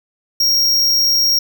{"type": "tone", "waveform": "square", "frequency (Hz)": 5588, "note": "F8", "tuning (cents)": 0, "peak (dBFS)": -12, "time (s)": [0.4, 1.39], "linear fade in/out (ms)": 5, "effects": []}